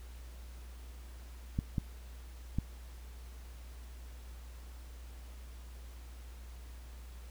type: clicks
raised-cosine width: 5 ms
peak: -19 dBFS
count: 3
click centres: 1.589 / 1.782 / 2.586 s
effects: added 60 Hz sine -46 dBFS peak until 7.3 s + pink hiss -59 dBFS RMS until 7.3 s